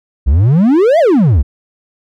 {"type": "exponential two-way sweep", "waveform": "triangle", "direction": "up then down", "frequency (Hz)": [59.3, 703, 59.3], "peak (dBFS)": -4, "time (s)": [0.26, 1.43], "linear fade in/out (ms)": 20, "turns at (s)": 0.99, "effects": []}